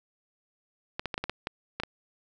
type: clicks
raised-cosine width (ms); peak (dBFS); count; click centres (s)
0.3; -15; 9; 0.995 / 1.057 / 1.142 / 1.179 / 1.24 / 1.296 / 1.471 / 1.8 / 1.835
effects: none